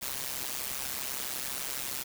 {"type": "noise with amplitude modulation", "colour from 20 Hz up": "white", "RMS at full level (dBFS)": -32, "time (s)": [0.01, 2.04], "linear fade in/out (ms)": 20, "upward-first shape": "sine", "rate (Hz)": 132, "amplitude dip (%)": 85, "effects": []}